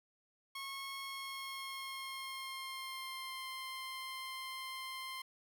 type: tone with pitch glide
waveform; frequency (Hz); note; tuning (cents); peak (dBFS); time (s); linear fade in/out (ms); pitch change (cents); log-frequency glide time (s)
15% pulse; 1091 to 1049; C#6 to C6; -28 to +4; -36; 0.55-5.22; 5; -68; 1.02-3.46
effects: none